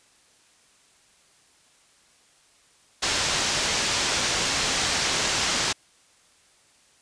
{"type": "low-pass noise", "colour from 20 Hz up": "white", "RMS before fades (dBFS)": -25, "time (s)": [3.02, 5.73], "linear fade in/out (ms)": 10, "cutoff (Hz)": 6800, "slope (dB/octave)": 24, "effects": ["white hiss -59 dBFS RMS until 7.01 s", "resampled to 22050 Hz"]}